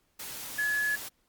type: tone in noise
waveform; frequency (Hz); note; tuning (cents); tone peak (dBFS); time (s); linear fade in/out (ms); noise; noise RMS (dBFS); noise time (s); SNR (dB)
sine; 1700; G#6; +40; -26; 0.58-0.96; 10; white; -40; 0.19-1.09; +11
effects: pink hiss -72 dBFS RMS until 1.28 s + Opus 48 kbps